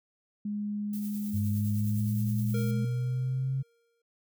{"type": "tone with pitch glide", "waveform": "sine", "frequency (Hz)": [207.3, 210.2], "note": ["G#3", "G#3"], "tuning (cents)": [-3, 21], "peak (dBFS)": -30, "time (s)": [0.45, 2.85], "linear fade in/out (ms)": 5, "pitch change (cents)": 24, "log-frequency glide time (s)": [2.58, 2.72]}
{"type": "noise with tremolo", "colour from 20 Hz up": "violet", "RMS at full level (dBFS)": -44, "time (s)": [0.93, 2.71], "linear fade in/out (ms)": 2, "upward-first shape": "triangle", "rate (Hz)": 9.7, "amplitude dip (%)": 45}
{"type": "linear sweep", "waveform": "sine", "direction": "up", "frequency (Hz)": [99.2, 134.9], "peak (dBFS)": -27, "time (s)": [1.33, 3.63], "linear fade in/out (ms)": 20}
{"type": "tone with exponential decay", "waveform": "square", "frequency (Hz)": 466.2, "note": "A#4", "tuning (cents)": 0, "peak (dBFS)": -35, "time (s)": [2.54, 4.02], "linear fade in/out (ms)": 5, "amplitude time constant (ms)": 320}
{"effects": []}